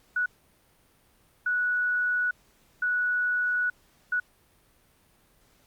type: tone bursts at uneven times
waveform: sine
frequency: 1471 Hz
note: F#6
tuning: 11 cents flat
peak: -23 dBFS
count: 4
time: 0.16-0.26 / 1.46-2.31 / 2.82-3.7 / 4.12-4.2 s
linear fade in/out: 5 ms
effects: pink hiss -63 dBFS RMS until 5.66 s + Opus 48 kbps